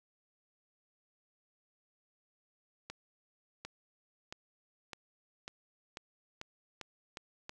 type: accelerating click train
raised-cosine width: 0.2 ms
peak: -25 dBFS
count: 10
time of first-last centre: 2.9-7.494 s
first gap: 750 ms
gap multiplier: 0.9
effects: none